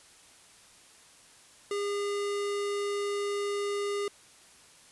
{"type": "tone", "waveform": "square", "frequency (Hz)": 406.1, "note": "G#4", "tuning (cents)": -39, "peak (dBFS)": -30, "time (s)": [1.71, 4.08], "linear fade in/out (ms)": 2, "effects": ["white hiss -56 dBFS RMS until 4.91 s", "resampled to 24000 Hz"]}